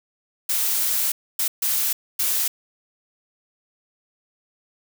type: noise bursts at uneven times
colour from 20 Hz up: blue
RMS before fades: -22 dBFS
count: 4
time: 0.49-1.12 / 1.39-1.48 / 1.62-1.93 / 2.19-2.48 s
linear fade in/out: 5 ms
effects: none